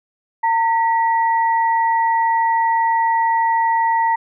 sine tone pair together, 913 / 1939.2 Hz, A#5 / B6, -36 / -32 cents, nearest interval octave + minor second, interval 1304 cents, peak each -14 / -24 dBFS, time 0.43-4.16 s, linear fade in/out 10 ms, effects none

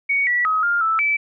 sine tone with pitch steps, 2236 / 1947 / 1270 / 1404 / 1317 / 2311 Hz, C#7 / B6 / D#6 / F6 / E6 / D7, +14 / -25 / +35 / +9 / -2 / -28 cents, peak -16 dBFS, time 0.09-1.17 s, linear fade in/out 10 ms, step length 180 ms, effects none

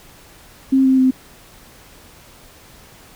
sine tone with pitch steps, 266.3 / 262.8 / 259.3 Hz, C4 / C4 / C4, +31 / +8 / -15 cents, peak -10 dBFS, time 0.72-1.11 s, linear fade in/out 10 ms, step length 130 ms, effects pink hiss -45 dBFS RMS until 3.15 s

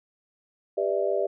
sine chord, E minor seventh, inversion first, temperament just, 395.6 / 494.4 / 593.3 / 659.3 Hz, G4 / B4 / D5 / E5, +16 / +2 / +18 / 0 cents, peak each -27 / -31 / -27 / -30 dBFS, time 0.77-1.27 s, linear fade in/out 10 ms, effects none

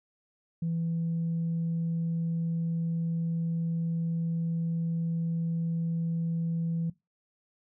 sine tone, 166.1 Hz, E3, 13 cents sharp, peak -26 dBFS, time 0.62-6.9 s, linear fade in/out 5 ms, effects noise-tail reverb RT60 0.2 s tail -20 dB re dry + tanh soft clip ceiling -24 dBFS

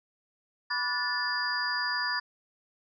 sine tone cluster, 989 / 1156 / 1460 / 1750 / 4828 Hz, B5 / D6 / F#6 / A6 / D8, +2 / -28 / -24 / -10 / +47 cents, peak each -35 / -38 / -36 / -31 / -33 dBFS, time 0.7-2.2 s, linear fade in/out 10 ms, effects none

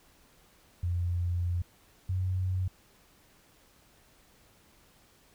sine tone pair in turn, 87.6 / 92.59 Hz, F2 / F#2, +6 / +2 cents, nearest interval minor second, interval 96 cents, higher second, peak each -27 dBFS, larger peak neither, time 0.83-1.62 / 2.09-2.68 s, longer first, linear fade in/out 5 ms, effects pink hiss -62 dBFS RMS until 5.34 s

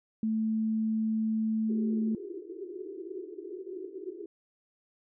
sine tone, 220 Hz, A3, in tune, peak -26 dBFS, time 0.23-2.15 s, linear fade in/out 2 ms
white band-pass noise, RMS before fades -41 dBFS, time 1.69-4.26 s, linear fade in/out 5 ms, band 330 to 410 Hz, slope 96 dB/octave
effects none

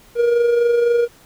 triangle tone with amplitude modulation, 474 Hz, A#4, 29 cents sharp, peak -9 dBFS, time 0.15-1.08 s, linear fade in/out 50 ms, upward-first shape sine, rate 23.9 Hz, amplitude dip 40%, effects pink hiss -49 dBFS RMS until 1.25 s

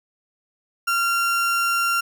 35% pulse tone, 1380 Hz, F6, 21 cents flat, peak -17 dBFS, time 0.87-2.01 s, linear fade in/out 10 ms, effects none

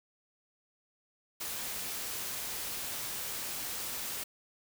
white noise, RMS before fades -38 dBFS, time 1.4-4.24 s, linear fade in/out 10 ms, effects none

